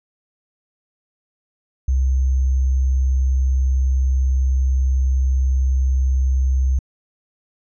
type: tone with sample-and-hold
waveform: sine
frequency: 65.41 Hz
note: C2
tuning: in tune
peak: -14 dBFS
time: 1.88-6.79 s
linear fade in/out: 5 ms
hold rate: 6300 Hz
effects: resampled to 22050 Hz